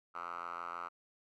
5% pulse tone with band-pass filter, 86.2 Hz, F2, 22 cents flat, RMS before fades -43 dBFS, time 0.14-0.89 s, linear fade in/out 20 ms, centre 1300 Hz, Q 7.5, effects none

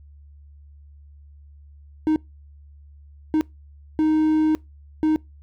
triangle tone bursts at uneven times, 311.1 Hz, D#4, in tune, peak -14 dBFS, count 4, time 2.07-2.16 / 3.34-3.41 / 3.99-4.55 / 5.03-5.16 s, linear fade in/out 0 ms, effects noise-tail reverb RT60 0.2 s tail -24 dB re dry + added 72 Hz sine -44 dBFS peak until 5.42 s

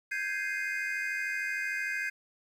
triangle chord, Ab major seventh, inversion third, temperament equal, 1568 / 1661.2 / 2093 / 2489 Hz, G6 / Ab6 / C7 / Eb7, 0 / 0 / 0 / 0 cents, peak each -34 / -35 / -34 / -37 dBFS, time 0.11-2.1 s, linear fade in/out 10 ms, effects 10-bit

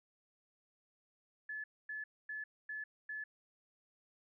sine tone bursts, 1722 Hz, A6, 38 cents flat, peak -40 dBFS, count 5, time 1.49-3.24 s, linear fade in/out 5 ms, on 150 ms, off 250 ms, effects none

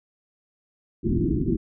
white low-pass noise, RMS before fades -23 dBFS, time 1.03-1.57 s, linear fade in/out 20 ms, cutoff 370 Hz, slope 96 dB/octave, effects none

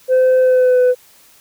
sine tone with pitch glide, 514 to 500.2 Hz, C5 to B4, -31 to +22 cents, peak -6 dBFS, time 0.08-0.95 s, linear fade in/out 50 ms, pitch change -47 cents, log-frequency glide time 0.4-0.81 s, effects tanh soft clip ceiling -8 dBFS + white hiss -48 dBFS RMS until 1.4 s

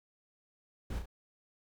brown noise with echo, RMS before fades -37 dBFS, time 0.9-0.99 s, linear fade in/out 5 ms, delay 34 ms, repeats 2, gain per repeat -5 dB, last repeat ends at 1.058 s, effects none

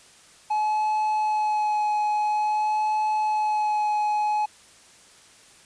triangle tone with vibrato, 850 Hz, G#5, 40 cents sharp, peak -19 dBFS, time 0.5-4.46 s, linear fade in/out 10 ms, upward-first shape sine, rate 0.49 Hz, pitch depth 15 cents each way, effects white hiss -52 dBFS RMS until 5.65 s + resampled to 22050 Hz

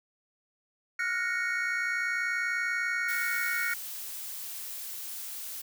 triangle chord, Gb major seventh, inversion third, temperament equal with one note detuned, 1396.9 / 1457.1 / 1864.7 / 2217 Hz, F6 / Gb6 / Bb6 / Db7, 0 / -27 / 0 / 0 cents, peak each -34 / -31 / -31 / -32 dBFS, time 0.99-3.74 s, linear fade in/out 5 ms
blue noise, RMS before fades -39 dBFS, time 3.08-5.62 s, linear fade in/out 10 ms
effects none

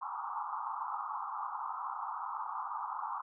pink band-pass noise, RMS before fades -39 dBFS, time 0.01-3.22 s, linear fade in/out 20 ms, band 810 to 1300 Hz, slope 96 dB/octave, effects none

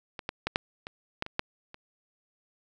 clicks, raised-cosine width 0.3 ms, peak -21 / -15 / -12 / -8 / -22 / -13 / -22 / -10 / -28 dBFS, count 9, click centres 0.192 / 0.291 / 0.47 / 0.559 / 0.869 / 1.224 / 1.264 / 1.394 / 1.744 s, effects none

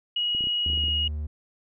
sine tone with pitch glide, 2900 to 2883 Hz, F#7 to F#7, -35 to -46 cents, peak -23 dBFS, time 0.16-1.08 s, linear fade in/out 5 ms, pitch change -11 cents, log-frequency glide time 0.73-0.85 s
clicks, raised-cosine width 3 ms, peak -27 dBFS, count 10, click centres 0.349 / 0.408 / 0.44 / 0.471 / 0.663 / 0.7 / 0.733 / 0.776 / 0.838 / 0.883 s
triangle tone with vibrato, 74.9 Hz, D2, 35 cents sharp, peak -26 dBFS, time 0.66-1.27 s, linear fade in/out 10 ms, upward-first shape triangle, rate 17 Hz, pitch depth 9 cents each way
effects none

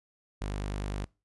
sawtooth tone, 49.91 Hz, G1, 32 cents sharp, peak -28 dBFS, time 0.41-1.05 s, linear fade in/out 10 ms, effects noise-tail reverb RT60 0.3 s tail -24 dB re dry + resampled to 24000 Hz

